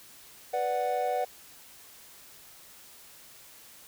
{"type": "chord", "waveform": "triangle", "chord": "B minor", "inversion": "none", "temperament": "equal", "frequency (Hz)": [493.9, 587.3, 740], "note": ["B4", "D5", "F#5"], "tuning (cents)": [0, 0, 0], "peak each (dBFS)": [-30, -31, -27], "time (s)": [0.53, 1.25], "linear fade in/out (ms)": 10, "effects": ["white hiss -52 dBFS RMS until 3.87 s"]}